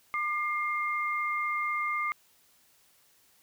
sine tone pair together, 1200 / 2116 Hz, D6 / C7, +37 / +19 cents, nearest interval minor seventh, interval 982 cents, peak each -30 / -31 dBFS, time 0.14-2.12 s, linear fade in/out 0 ms, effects white hiss -64 dBFS RMS until 3.42 s

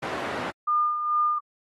white band-pass noise, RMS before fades -32 dBFS, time 0.02-0.51 s, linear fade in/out 10 ms, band 140 to 1300 Hz, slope 12 dB/octave
sine tone with tremolo, 1210 Hz, D#6, 49 cents flat, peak -19 dBFS, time 0.67-1.39 s, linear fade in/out 10 ms, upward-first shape sine, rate 2.3 Hz, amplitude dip 55%
effects AAC 32 kbps

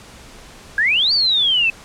sine exponential two-way sweep, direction up then down, 1600 to 4692 to 2581 Hz, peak -13 dBFS, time 0.78-1.7 s, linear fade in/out 2 ms, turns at 1.13 s, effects pink hiss -41 dBFS RMS until 1.84 s + low-pass 9000 Hz 12 dB/octave

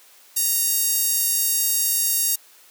10% pulse tone with high-pass filter, 932.3 Hz, A#5, in tune, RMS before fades -21 dBFS, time 0.36-2.36 s, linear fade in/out 10 ms, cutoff 9200 Hz, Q 5, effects white hiss -51 dBFS RMS until 2.7 s + high-pass 400 Hz 12 dB/octave

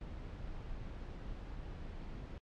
brown noise, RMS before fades -45 dBFS, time 0.01-2.38 s, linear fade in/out 2 ms, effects low-pass 4000 Hz 12 dB/octave + AAC 64 kbps

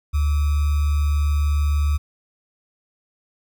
sine tone with sample-and-hold, 73.42 Hz, D2, in tune, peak -16 dBFS, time 0.13-1.98 s, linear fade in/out 20 ms, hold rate 1225 Hz, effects none

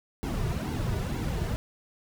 brown noise with flanger, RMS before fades -30 dBFS, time 0.23-1.56 s, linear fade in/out 0 ms, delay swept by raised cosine 1.6 to 3.8 ms, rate 2.1 Hz, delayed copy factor -1, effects none

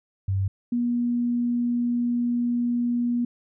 sine tone pair in turn, 96.8 / 240.4 Hz, G2 / B3, -21 / -46 cents, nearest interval octave + major third, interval 1575 cents, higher second, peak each -21 / -21 dBFS, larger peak neither, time 0.28-0.48 / 0.72-3.25 s, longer second, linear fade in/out 5 ms, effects none

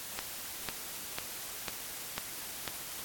click train, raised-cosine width 0.2 ms, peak -16 dBFS, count 6, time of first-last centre 0.19-2.678 s, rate 2.01 Hz, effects white hiss -42 dBFS RMS until 3.04 s + AAC 64 kbps

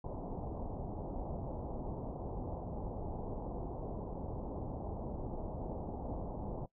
pink low-pass noise, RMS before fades -41 dBFS, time 0.04-6.66 s, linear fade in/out 5 ms, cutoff 900 Hz, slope 48 dB/octave, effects noise-tail reverb RT60 0.1 s tail -19 dB re dry

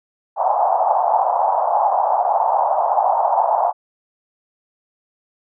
white band-pass noise, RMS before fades -17 dBFS, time 0.36-3.73 s, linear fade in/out 50 ms, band 670 to 900 Hz, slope 48 dB/octave, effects none

